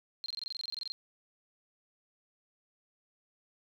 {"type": "tone bursts", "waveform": "sine", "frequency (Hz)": 4186, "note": "C8", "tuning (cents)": 0, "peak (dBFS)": -35, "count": 16, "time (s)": [0.24, 0.92], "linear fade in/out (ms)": 0, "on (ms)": 20, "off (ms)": 24, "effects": []}